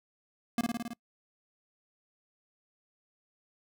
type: tone with echo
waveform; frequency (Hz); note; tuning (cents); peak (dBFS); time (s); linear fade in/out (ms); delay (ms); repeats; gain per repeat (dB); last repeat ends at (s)
square; 234.9; A#3; +13; -26; 0.58-0.61; 2; 54; 6; -2; 0.934
effects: noise-tail reverb RT60 0.1 s tail -24 dB re dry